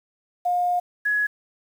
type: tone pair in turn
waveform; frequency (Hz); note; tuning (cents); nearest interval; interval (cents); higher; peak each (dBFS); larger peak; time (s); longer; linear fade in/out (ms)
sine; 712 / 1681.7; F5 / G#6; +33 / +21; octave + minor third; 1488; second; -19; neither; 0.45-0.8 / 1.05-1.27; first; 10
effects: 8-bit